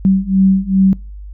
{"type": "beating tone pair", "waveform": "sine", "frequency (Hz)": [190.2, 192.7], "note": ["F#3", "G3"], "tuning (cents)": [48, -29], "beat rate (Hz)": 2.5, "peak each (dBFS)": [-13, -12], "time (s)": [0.05, 0.93], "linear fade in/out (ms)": 0, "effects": ["noise-tail reverb RT60 0.3 s tail -24 dB re dry", "added 50 Hz sine -28 dBFS peak until 1.33 s"]}